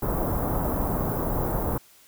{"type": "band-stop noise", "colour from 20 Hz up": "pink", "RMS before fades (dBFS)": -26, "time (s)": [0.02, 1.78], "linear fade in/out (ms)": 5, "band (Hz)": [1100, 15000], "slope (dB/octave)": 24, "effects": ["white hiss -55 dBFS RMS until 2.07 s"]}